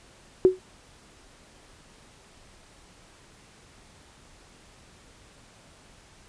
sine tone with exponential decay, 371.6 Hz, F#4, 7 cents sharp, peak -9 dBFS, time 0.45-0.59 s, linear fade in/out 0 ms, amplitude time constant 30 ms, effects pink hiss -54 dBFS RMS until 6.28 s + resampled to 22050 Hz

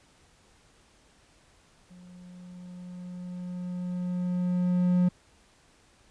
triangle tone with level ramp, 179.3 Hz, F3, 46 cents sharp, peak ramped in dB -46 to -17 dBFS, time 1.9-5.09 s, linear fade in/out 10 ms, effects pink hiss -61 dBFS RMS until 6.1 s + resampled to 22050 Hz

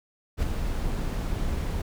brown noise with ADSR envelope, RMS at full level -22 dBFS, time 0.37-1.82 s, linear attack 58 ms, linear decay 5 ms, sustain -6 dB, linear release 8 ms, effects none

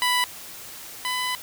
15% pulse tone pair in turn, 990 / 1001.5 Hz, B5 / B5, +4 / +24 cents, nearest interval unison, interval 20 cents, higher second, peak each -13 / -18 dBFS, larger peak first, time 0.02-0.24 / 1.05-1.35 s, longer second, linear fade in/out 0 ms, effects white hiss -40 dBFS RMS until 1.42 s

